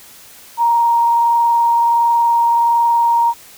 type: tone with frequency modulation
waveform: sine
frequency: 936 Hz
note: A#5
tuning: 7 cents sharp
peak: -10 dBFS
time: 0.57-3.34 s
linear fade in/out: 50 ms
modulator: 21.4 Hz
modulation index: 0.31
effects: white hiss -41 dBFS RMS until 3.57 s